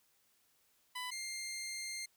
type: tone pair in turn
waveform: 15% pulse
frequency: 998 / 2109 Hz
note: B5 / C7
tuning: +18 / +13 cents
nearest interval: octave + minor second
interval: 1295 cents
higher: second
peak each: -33 / -34 dBFS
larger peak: first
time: 0.95-1.11 / 1.11-2.06 s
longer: second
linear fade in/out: 10 ms
effects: white hiss -73 dBFS RMS until 2.16 s